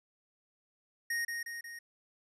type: tone with echo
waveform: square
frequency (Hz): 1864.7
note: A#6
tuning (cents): 0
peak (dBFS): -32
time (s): 1.1-1.25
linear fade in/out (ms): 5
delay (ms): 180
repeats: 3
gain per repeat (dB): -4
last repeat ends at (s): 1.79
effects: resampled to 32000 Hz + 12-bit